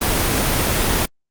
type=noise; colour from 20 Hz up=pink; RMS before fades=-18 dBFS; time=0.01-1.06 s; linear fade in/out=10 ms; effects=Opus 24 kbps